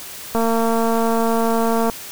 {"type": "click train", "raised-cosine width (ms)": 1, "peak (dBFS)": -7, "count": 354, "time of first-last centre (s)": [0.35, 1.898], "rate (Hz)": 228, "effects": ["white hiss -34 dBFS RMS until 2.11 s"]}